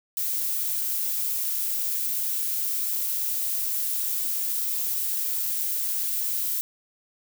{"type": "noise", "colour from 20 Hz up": "violet", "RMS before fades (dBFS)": -27, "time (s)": [0.17, 6.61], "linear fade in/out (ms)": 0, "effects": []}